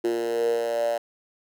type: tone with high-pass filter sweep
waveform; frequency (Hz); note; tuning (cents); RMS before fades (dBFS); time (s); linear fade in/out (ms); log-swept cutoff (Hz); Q
10% pulse; 116.54; A#2; 0; -25; 0.04-0.98; 5; 360 to 630; 8.9
effects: none